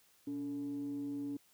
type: tone with frequency modulation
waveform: sine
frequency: 284.1 Hz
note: C#4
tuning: 43 cents sharp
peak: -36 dBFS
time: 0.27-1.37 s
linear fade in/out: 5 ms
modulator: 160 Hz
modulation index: 0.28
effects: tanh soft clip ceiling -32 dBFS + white hiss -68 dBFS RMS until 1.53 s